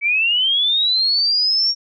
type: linear sweep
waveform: sine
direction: up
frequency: 2261 to 5588 Hz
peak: -14 dBFS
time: 0.01-1.75 s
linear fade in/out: 50 ms
effects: none